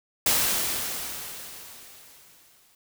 white noise with exponential decay, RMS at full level -21 dBFS, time 0.26-2.75 s, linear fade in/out 2 ms, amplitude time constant 540 ms, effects none

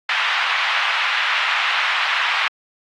white band-pass noise, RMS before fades -20 dBFS, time 0.09-2.48 s, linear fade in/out 2 ms, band 950 to 2900 Hz, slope 24 dB/octave, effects AAC 48 kbps

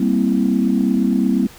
sine chord, C dominant seventh, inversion second, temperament equal, 196 / 233.1 / 261.6 / 329.6 Hz, G3 / Bb3 / C4 / E4, 0 / 0 / 0 / 0 cents, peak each -18 / -18 / -18 / -23 dBFS, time 0-1.47 s, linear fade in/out 5 ms, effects tanh soft clip ceiling -4 dBFS + pink hiss -42 dBFS RMS until 1.58 s

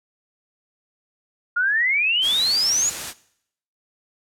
sine exponential sweep, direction up, 1396.9 to 7040 Hz, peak -17 dBFS, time 1.56-2.9 s, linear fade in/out 10 ms
white noise, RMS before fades -30 dBFS, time 2.21-3.14 s, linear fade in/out 50 ms
effects noise-tail reverb RT60 0.7 s tail -19 dB re dry + low-pass 11000 Hz 12 dB/octave

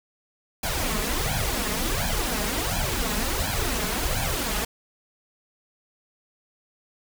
pink noise with flanger, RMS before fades -26 dBFS, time 0.63-4.65 s, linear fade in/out 5 ms, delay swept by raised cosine 1.2 to 4.8 ms, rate 1.4 Hz, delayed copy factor +0.9, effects none

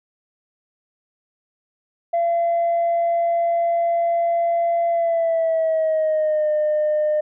sine tone with pitch glide, 681 to 606.7 Hz, F5 to D#5, -44 to -44 cents, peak -15 dBFS, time 2.13-7.21 s, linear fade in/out 10 ms, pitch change -200 cents, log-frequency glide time 4.89-6.5 s, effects tanh soft clip ceiling -14 dBFS

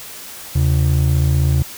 triangle ring-modulated tone, 106.9 Hz, A2, 49 cents flat, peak -7 dBFS, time 0.55-1.63 s, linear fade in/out 10 ms, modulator 27.9 Hz, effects white hiss -34 dBFS RMS until 1.77 s

